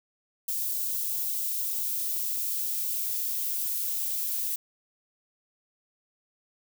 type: noise with high-pass filter sweep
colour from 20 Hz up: violet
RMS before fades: -30 dBFS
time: 0.48-4.56 s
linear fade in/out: 5 ms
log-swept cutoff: 3200 to 1900 Hz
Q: 0.73
effects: none

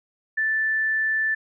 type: tone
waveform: sine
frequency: 1760 Hz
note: A6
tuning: in tune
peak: -20 dBFS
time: 0.37-1.35 s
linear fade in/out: 10 ms
effects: none

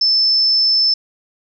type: tone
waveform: sine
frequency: 5274 Hz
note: E8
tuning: in tune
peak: -11 dBFS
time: 0.01-0.94 s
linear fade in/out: 5 ms
effects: none

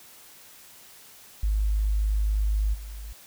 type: tone with level steps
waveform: sine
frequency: 51.91 Hz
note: G#1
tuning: in tune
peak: -21 / -35 dBFS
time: 1.43-3.13 s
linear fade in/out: 5 ms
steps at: 2.73 s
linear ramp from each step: 20 ms
effects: white hiss -50 dBFS RMS until 3.26 s

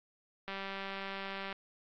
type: click train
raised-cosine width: 0.3 ms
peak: -24 dBFS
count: 205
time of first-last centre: 0.48-1.526 s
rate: 195 Hz
effects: low-pass 4000 Hz 12 dB/octave + AAC 64 kbps

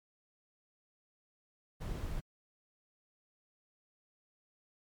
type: noise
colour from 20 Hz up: brown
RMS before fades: -38 dBFS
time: 1.8-2.21 s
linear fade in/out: 20 ms
effects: MP3 96 kbps

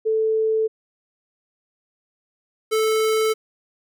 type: tone pair in turn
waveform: sine / square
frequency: 440 / 438.1 Hz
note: A4 / A4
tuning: 0 / -7 cents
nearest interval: unison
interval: 7 cents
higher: first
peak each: -17 / -18 dBFS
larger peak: first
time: 0.05-0.68 / 2.71-3.34 s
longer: neither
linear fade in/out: 20 ms
effects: none

